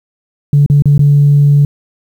sine tone with dropouts, 143.9 Hz, D3, 35 cents flat, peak -3 dBFS, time 0.53-1.65 s, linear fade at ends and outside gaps 2 ms, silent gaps 0.662-0.699 / 0.822-0.856 / 0.979-0.992 s, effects tanh soft clip ceiling 0 dBFS + 7-bit

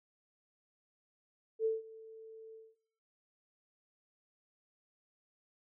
sine tone with ADSR envelope, 444.1 Hz, A4, 16 cents sharp, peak -27 dBFS, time 1.59-2.76 s, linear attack 62 ms, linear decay 170 ms, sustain -21 dB, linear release 220 ms, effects noise-tail reverb RT60 0.8 s tail -23 dB re dry

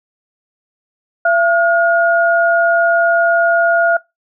sine tone pair together, 677 / 1432 Hz, E5 / F6, +46 / +43 cents, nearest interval octave + minor second, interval 1297 cents, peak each -12 dBFS, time 1.25-3.97 s, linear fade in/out 5 ms, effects noise-tail reverb RT60 0.2 s tail -22 dB re dry

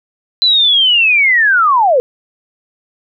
sine linear sweep, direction down, 4058 to 466.2 Hz, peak -7 dBFS, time 0.42-2 s, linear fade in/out 0 ms, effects none

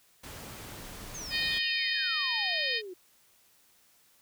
pink noise, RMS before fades -44 dBFS, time 0.23-1.59 s, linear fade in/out 10 ms
sine exponential sweep, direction down, 6645 to 350 Hz, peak -39 dBFS, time 1.14-2.94 s, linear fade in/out 10 ms
harmonic tone, 617 Hz, D#5, 15 cents flat, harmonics 3 / 4 / 5 / 6 / 7 / 8, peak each -33 / -34 / -35 / -36 / -36 / -37 dBFS, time 1.3-2.82 s, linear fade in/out 50 ms
effects white hiss -64 dBFS RMS until 4.21 s

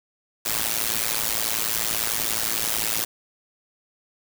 white noise with amplitude modulation, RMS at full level -21 dBFS, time 0.45-3.05 s, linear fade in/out 10 ms, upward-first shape sine, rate 111 Hz, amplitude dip 95%, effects none

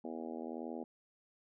harmonic tone, 81.3 Hz, E2, 23 cents flat, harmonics 3 / 4 / 5 / 6 / 7 / 8 / 9 / 10, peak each -44 / -46 / -48 / -50 / -51 / -52 / -53 / -54 dBFS, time 0.04-0.84 s, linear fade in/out 5 ms, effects none

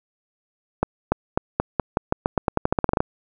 accelerating click train, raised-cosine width 1 ms, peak -4 dBFS, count 19, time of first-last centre 0.83-3.005 s, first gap 290 ms, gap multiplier 0.88, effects none

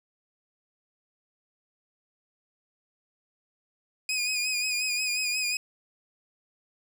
20% pulse tone with vibrato, 2481 Hz, D#7, 6 cents flat, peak -21 dBFS, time 4.09-5.57 s, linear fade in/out 2 ms, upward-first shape sine, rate 5.6 Hz, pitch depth 47 cents each way, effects none

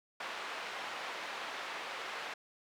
pink band-pass noise, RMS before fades -42 dBFS, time 0.2-2.34 s, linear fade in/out 5 ms, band 760 to 3000 Hz, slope 12 dB/octave, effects none

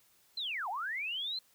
sine linear two-way sweep, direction down then up, 4186 to 698.5 to 4186 Hz, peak -34 dBFS, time 0.37-1.39 s, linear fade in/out 5 ms, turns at 0.69 s, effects white hiss -67 dBFS RMS until 1.54 s

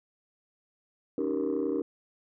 sine chord, Eb dominant seventh, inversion third, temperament just, 280 / 311.1 / 388.9 / 466.7 Hz, Db4 / Eb4 / G4 / Bb4, +18 / 0 / -14 / +2 cents, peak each -31 dBFS, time 1.18-1.82 s, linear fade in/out 2 ms, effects tanh soft clip ceiling -21 dBFS

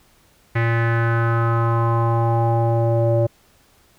square tone with low-pass filter sweep, 115.8 Hz, A#2, 11 cents flat, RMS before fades -18 dBFS, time 0.55-3.27 s, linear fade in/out 10 ms, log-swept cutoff 2000 to 560 Hz, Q 4.2, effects pink hiss -56 dBFS RMS until 3.98 s

